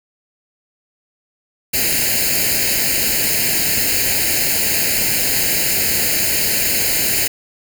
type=noise with comb filter; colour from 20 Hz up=white; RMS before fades=-17 dBFS; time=1.73-7.28 s; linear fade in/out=10 ms; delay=0.43 ms; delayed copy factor=+0.9; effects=none